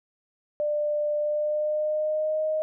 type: tone with pitch glide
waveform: sine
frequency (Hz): 595 to 622.4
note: D5 to D#5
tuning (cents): +22 to 0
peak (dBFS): -23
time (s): 0.6-2.62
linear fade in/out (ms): 0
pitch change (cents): +78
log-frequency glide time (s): 1.17-2.43
effects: none